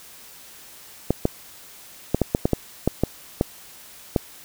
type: clicks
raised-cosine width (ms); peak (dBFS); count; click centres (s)
2; -4; 11; 1.106 / 1.254 / 2.146 / 2.217 / 2.349 / 2.455 / 2.533 / 2.876 / 3.036 / 3.411 / 4.162
effects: white hiss -45 dBFS RMS until 4.44 s